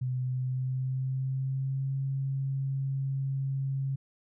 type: tone with pitch glide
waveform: sine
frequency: 127.3 to 135.65 Hz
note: C3 to C#3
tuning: -47 to -37 cents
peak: -28 dBFS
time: 0.01-3.96 s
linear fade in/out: 10 ms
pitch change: +110 cents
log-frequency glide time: 0.22-1.95 s
effects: none